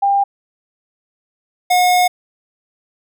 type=tone pair in turn; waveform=sine / square; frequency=798 / 723.2 Hz; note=G5 / F#5; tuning=+31 / -40 cents; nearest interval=major second; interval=171 cents; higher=first; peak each=-11 dBFS; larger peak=neither; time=0.02-0.24 / 1.7-2.08 s; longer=second; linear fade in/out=10 ms; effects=none